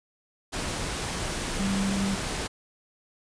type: tone in noise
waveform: sine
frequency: 195.9 Hz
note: G3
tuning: 1 cent flat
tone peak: -25 dBFS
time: 1.59-2.16 s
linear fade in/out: 20 ms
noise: pink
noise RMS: -31 dBFS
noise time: 0.52-2.48 s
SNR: +3 dB
effects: resampled to 22050 Hz